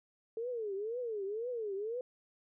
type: tone with vibrato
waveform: sine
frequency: 440 Hz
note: A4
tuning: in tune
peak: -35 dBFS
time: 0.37-2.01 s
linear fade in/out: 2 ms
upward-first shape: triangle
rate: 2 Hz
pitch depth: 250 cents each way
effects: none